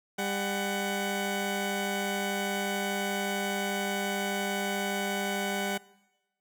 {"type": "tone pair together", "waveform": "15% pulse", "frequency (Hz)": [199.4, 746.1], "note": ["G3", "F#5"], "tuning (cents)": [30, 14], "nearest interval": "octave + major seventh", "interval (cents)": 2284, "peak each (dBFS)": [-25, -26], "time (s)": [0.18, 5.78], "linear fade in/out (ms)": 10, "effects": ["noise-tail reverb RT60 1.0 s tail -22 dB re dry"]}